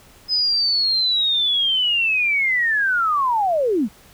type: linear sweep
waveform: sine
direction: down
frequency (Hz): 5080 to 180.2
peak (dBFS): -16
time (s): 0.28-3.89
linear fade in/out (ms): 50
effects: pink hiss -49 dBFS RMS until 4.13 s